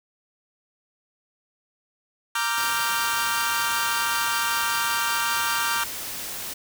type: chord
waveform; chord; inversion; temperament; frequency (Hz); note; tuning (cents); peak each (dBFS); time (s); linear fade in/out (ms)
sawtooth; G minor seventh; first; equal with one note detuned; 932.3 / 1174.7 / 1381.7 / 1568; Bb5 / D6 / F6 / G6; 0 / 0 / -19 / 0; -25; 2.35-5.84; 5
type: noise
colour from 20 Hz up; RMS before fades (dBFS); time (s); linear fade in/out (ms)
white; -33; 2.57-6.54; 10
effects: none